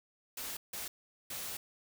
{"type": "noise bursts at uneven times", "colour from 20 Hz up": "white", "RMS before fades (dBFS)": -41, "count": 3, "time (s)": [[0.37, 0.57], [0.73, 0.88], [1.3, 1.57]], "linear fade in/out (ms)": 5, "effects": []}